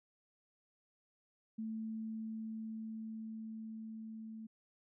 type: tone with level ramp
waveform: sine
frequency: 221 Hz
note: A3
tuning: 8 cents sharp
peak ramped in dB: -38 to -45 dBFS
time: 1.58-4.47 s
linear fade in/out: 10 ms
effects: none